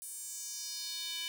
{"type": "tone with high-pass filter sweep", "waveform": "square", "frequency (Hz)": 332.7, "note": "E4", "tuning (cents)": 16, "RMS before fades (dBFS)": -41, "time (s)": [0.02, 1.28], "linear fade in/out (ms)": 0, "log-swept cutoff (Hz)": [9600, 3000], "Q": 2.8, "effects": []}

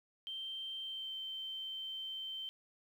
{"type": "tone with pitch glide", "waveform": "sine", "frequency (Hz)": [3136, 3109], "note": ["G7", "G7"], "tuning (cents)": [0, -15], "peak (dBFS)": -40, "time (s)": [0.27, 2.49], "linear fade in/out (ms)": 0, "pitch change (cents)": -15, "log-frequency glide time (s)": [0.82, 1.14], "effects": ["11-bit"]}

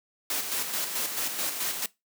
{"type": "noise with tremolo", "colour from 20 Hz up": "white", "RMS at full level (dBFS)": -29, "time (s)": [0.3, 1.86], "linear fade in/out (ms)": 2, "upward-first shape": "square", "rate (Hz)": 4.6, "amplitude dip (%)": 45, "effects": ["noise-tail reverb RT60 0.2 s tail -21 dB re dry", "high-pass 200 Hz 12 dB/octave"]}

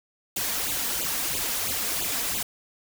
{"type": "noise with flanger", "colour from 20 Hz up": "white", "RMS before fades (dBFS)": -28, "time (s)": [0.36, 2.43], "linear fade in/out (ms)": 5, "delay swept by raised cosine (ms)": [0.27, 4.37], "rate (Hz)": 3, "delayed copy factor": 0.8, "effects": []}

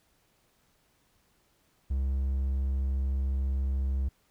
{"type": "tone", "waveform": "triangle", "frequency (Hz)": 67, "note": "C2", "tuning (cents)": 42, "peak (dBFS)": -24, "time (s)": [1.9, 4.09], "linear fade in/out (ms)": 10, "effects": ["pink hiss -69 dBFS RMS until 4.3 s"]}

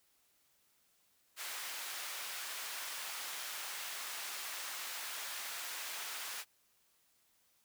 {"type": "high-pass noise", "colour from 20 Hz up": "pink", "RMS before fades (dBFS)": -43, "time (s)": [1.36, 6.45], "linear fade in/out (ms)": 50, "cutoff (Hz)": 1200, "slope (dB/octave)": 12, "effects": ["white hiss -73 dBFS RMS until 7.64 s"]}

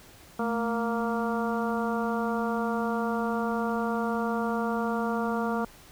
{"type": "harmonic tone with a mistuned harmonic", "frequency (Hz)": 233.1, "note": "A#3", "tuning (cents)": 0, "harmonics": [1, 2, 3, 4, 5, 6], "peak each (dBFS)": [-29, -32, -34, -35, -36, -37], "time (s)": [0.39, 5.65], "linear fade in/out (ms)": 5, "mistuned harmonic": 1, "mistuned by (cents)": -81, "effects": ["pink hiss -52 dBFS RMS until 5.91 s"]}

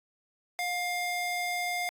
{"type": "ring-modulated tone", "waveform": "square", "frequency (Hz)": 1413, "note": "F6", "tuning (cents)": 20, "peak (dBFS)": -27, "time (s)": [0.59, 1.89], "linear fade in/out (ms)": 0, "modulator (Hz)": 700, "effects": ["AAC 64 kbps"]}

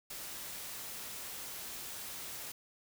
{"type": "noise", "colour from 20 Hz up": "white", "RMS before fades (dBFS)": -44, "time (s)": [0.1, 2.52], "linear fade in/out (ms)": 5, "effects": []}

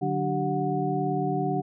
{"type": "tone cluster", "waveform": "sine", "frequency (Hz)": [147.3, 185.2, 295.3, 385.4, 732], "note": ["D3", "F#3", "D4", "G4", "F#5"], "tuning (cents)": [6, 2, 10, -29, -19], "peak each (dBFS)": [-30, -32, -31, -30, -29], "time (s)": [0.01, 1.62], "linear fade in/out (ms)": 20, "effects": []}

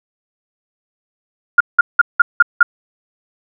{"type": "tone bursts", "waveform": "sine", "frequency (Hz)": 1411, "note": "F6", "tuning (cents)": 17, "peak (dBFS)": -3, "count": 6, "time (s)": [1.58, 2.63], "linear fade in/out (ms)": 5, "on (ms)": 25, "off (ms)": 180, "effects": []}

